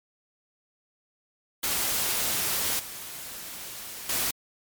white noise with level steps, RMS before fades -27 / -39 / -27 dBFS, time 1.63-4.31 s, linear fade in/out 5 ms, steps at 2.79 / 4.09 s, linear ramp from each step 5 ms, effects MP3 96 kbps

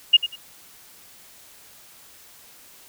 sine tone with echo, 2849 Hz, F7, 34 cents sharp, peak -8 dBFS, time 0.13-0.17 s, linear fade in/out 10 ms, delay 95 ms, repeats 2, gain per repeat -13 dB, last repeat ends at 0.36 s, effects white hiss -49 dBFS RMS until 2.88 s

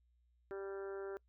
harmonic tone, 196 Hz, G3, in tune, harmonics 2 / 3 / 4 / 5 / 6 / 7 / 8 / 9, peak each -42 / -52 / -57 / -61 / -62 / -55 / -58 / -65 dBFS, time 0.51-1.17 s, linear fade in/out 0 ms, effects noise-tail reverb RT60 0.1 s tail -24 dB re dry + added 60 Hz sine -70 dBFS peak until 1.28 s

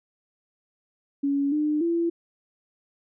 sine tone with pitch steps, 280.8 / 301.1 / 337.6 Hz, C#4 / D4 / E4, +22 / +43 / +41 cents, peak -21 dBFS, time 1.23-2.1 s, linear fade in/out 10 ms, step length 290 ms, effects none

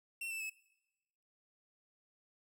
45% pulse tone with pitch steps, 2710 / 2651 / 2594 Hz, E7 / E7 / E7, +47 / +9 / -28 cents, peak -39 dBFS, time 0.21-0.498 s, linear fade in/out 5 ms, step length 96 ms, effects noise-tail reverb RT60 1.0 s tail -20 dB re dry

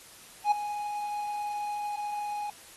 triangle tone with ADSR envelope, 830.6 Hz, G#5, in tune, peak -16 dBFS, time 0.44-2.5 s, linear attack 77 ms, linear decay 6 ms, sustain -13 dB, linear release 3 ms, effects white hiss -51 dBFS RMS until 2.76 s + AAC 32 kbps

